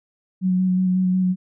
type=tone with vibrato; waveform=sine; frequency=184.6 Hz; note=F#3; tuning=4 cents flat; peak=-16 dBFS; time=0.41-1.36 s; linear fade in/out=50 ms; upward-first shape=square; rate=5.5 Hz; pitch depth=14 cents each way; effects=none